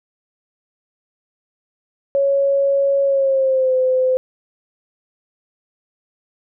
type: tone with pitch glide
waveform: sine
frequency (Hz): 554.4 to 514.3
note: C#5 to C5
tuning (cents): 0 to -30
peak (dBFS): -13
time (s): 2.15-4.17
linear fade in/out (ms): 0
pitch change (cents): -130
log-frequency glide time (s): 3.04-3.74
effects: none